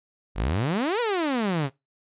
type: exponential two-way sweep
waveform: sawtooth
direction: up then down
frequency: 43.73 to 500 to 128.5 Hz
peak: -19 dBFS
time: 0.35-1.7 s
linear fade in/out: 50 ms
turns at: 1 s
effects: noise-tail reverb RT60 0.2 s tail -22 dB re dry + resampled to 8000 Hz